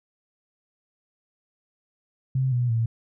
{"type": "tone with pitch steps", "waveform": "sine", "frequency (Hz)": [131.4, 122.6, 114.39], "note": ["C3", "B2", "A#2"], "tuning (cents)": [8, -12, -32], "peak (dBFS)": -20, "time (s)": [2.35, 2.86], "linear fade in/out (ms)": 5, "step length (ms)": 170, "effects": []}